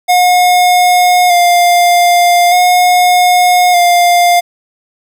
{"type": "tone with vibrato", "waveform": "square", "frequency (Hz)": 711, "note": "F5", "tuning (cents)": 31, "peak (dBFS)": -6, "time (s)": [0.08, 4.41], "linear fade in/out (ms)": 20, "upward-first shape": "square", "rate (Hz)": 0.41, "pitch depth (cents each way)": 22, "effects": ["7-bit"]}